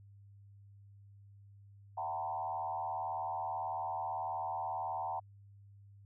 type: tone with frequency modulation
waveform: sine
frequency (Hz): 830.6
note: G#5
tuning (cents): 0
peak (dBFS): -35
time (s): 1.97-5.2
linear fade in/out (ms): 10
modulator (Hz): 78.3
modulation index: 1.8
effects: added 100 Hz sine -55 dBFS peak until 6.05 s